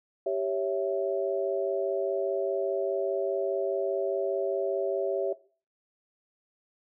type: chord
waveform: sine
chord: C# diminished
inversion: second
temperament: equal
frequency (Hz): 392 / 554.4 / 659.3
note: G4 / C#5 / E5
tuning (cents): 0 / 0 / 0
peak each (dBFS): -30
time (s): 0.26-5.33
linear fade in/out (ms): 5
effects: noise-tail reverb RT60 0.4 s tail -18 dB re dry

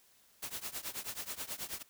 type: noise with tremolo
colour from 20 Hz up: white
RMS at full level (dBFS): -38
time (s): 0.42-1.83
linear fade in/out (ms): 10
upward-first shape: triangle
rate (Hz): 9.3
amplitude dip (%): 95
effects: white hiss -66 dBFS RMS until 1.89 s

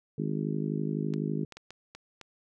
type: harmonic tone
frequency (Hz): 51.91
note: G#1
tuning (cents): 0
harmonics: 3 / 4 / 5 / 6 / 7 / 8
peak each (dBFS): -32 / -34 / -36 / -38 / -39 / -40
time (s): 0.18-1.45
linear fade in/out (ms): 5
type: clicks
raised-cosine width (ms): 0.2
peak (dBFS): -27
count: 6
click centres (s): 1.138 / 1.523 / 1.57 / 1.706 / 1.95 / 2.213
effects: none

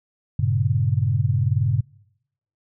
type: chord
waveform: sine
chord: G diminished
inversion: none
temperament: equal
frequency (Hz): 98 / 116.54 / 138.59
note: G2 / Bb2 / Db3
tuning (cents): 0 / 0 / 0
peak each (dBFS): -22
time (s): 0.39-1.81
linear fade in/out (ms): 5
effects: noise-tail reverb RT60 0.8 s tail -24 dB re dry

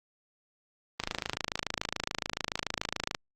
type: click train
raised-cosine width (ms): 0.2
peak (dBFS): -12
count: 59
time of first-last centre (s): 1-3.148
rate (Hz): 27
effects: Opus 24 kbps

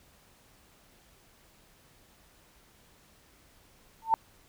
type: tone with exponential growth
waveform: sine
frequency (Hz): 896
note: A5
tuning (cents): +31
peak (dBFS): -16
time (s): 4.02-4.14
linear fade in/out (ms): 0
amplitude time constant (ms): 26
effects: pink hiss -61 dBFS RMS until 4.48 s

